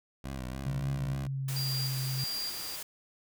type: tone with vibrato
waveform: 15% pulse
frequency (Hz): 65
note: C2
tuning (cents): -11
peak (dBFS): -30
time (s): 0.24-1.27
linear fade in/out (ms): 5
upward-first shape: triangle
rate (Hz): 3.4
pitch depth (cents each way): 100
type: tone with pitch glide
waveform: sine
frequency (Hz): 138.59 to 131.65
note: C#3 to C3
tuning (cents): 0 to +11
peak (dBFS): -31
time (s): 0.66-2.24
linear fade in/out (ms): 2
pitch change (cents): -89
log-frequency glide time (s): 1.01-1.75
type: noise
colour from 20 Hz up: white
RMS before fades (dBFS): -40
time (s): 1.48-2.83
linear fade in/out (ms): 5
type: tone with tremolo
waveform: sine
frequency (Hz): 4766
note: D8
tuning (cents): +25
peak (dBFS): -33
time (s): 1.56-2.76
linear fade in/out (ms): 5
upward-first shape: square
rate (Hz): 1.6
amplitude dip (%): 55
effects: none